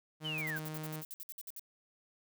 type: tone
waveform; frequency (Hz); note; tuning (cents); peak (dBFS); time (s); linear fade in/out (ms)
sawtooth; 155.4; D#3; -2; -36; 0.2-1.04; 50
type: linear sweep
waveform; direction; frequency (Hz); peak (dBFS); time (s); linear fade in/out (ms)
sine; down; 3136 to 1455; -36; 0.24-0.59; 20
type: noise bursts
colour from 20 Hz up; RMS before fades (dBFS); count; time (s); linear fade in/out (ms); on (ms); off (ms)
violet; -45; 14; 0.38-1.595; 0; 32; 59
effects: none